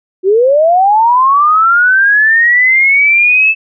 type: linear sweep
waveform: sine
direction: up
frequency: 359.7 to 2637 Hz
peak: -5 dBFS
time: 0.23-3.55 s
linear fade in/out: 50 ms
effects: none